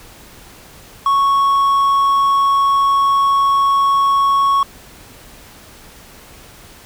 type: tone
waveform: triangle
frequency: 1107 Hz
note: C#6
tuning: 3 cents flat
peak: -9 dBFS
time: 1.06-4.63 s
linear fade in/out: 2 ms
effects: pink hiss -41 dBFS RMS until 6.85 s